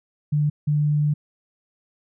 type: tone bursts at uneven times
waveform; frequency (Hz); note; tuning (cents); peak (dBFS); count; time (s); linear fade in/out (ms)
sine; 148.5; D3; +20; -17; 2; 0.32-0.5 / 0.67-1.14; 10
effects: none